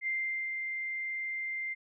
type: tone with ADSR envelope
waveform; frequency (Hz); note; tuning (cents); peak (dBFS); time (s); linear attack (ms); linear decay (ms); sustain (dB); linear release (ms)
sine; 2093; C7; 0; -29; 0.01-1.75; 59; 430; -4; 26
effects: none